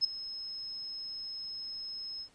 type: tone with ADSR envelope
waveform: sine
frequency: 5170 Hz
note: E8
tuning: 34 cents flat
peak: -21 dBFS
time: 0.01-2.29 s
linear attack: 35 ms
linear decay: 6 ms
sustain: -17 dB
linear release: 80 ms
effects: pink hiss -64 dBFS RMS until 2.34 s + resampled to 22050 Hz